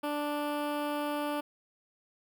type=tone with notch filter; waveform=15% pulse; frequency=293.7 Hz; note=D4; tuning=in tune; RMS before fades=-33 dBFS; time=0.03-1.41 s; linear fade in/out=10 ms; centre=6400 Hz; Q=0.61; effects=none